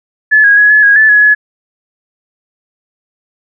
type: tone with pitch steps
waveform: sine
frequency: 1722 / 1645 / 1677 / 1711 / 1647 / 1744 / 1686 / 1699 Hz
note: A6 / G#6 / G#6 / A6 / G#6 / A6 / G#6 / G#6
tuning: -38 / -17 / +16 / -49 / -15 / -16 / +26 / +39 cents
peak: -3 dBFS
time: 0.31-1.35 s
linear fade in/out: 20 ms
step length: 130 ms
effects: none